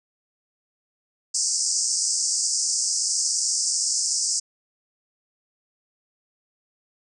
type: band-pass noise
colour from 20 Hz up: pink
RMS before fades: -24 dBFS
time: 1.34-4.4 s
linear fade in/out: 10 ms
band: 4900 to 8700 Hz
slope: 96 dB/octave
effects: none